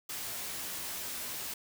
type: noise with comb filter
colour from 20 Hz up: white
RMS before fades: -39 dBFS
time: 0.09-1.54 s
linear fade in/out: 5 ms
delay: 16 ms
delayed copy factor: +0.5
effects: none